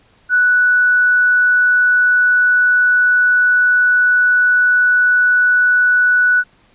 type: tone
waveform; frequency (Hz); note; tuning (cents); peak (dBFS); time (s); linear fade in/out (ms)
sine; 1479; F#6; -1; -9; 0.29-6.44; 50
effects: pink hiss -53 dBFS RMS until 6.74 s + resampled to 8000 Hz